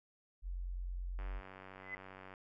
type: tone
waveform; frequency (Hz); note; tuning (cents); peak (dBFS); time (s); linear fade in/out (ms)
sine; 44.72; F1; +42; -38; 0.42-1.42; 50
type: click train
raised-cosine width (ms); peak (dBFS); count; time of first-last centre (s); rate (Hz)
0.5; -36; 110; 1.19-2.339; 94.9
type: tone with exponential growth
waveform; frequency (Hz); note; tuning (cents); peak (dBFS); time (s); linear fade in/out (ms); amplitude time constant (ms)
sine; 2025; B6; +43; -37; 1.77-1.95; 5; 38
effects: none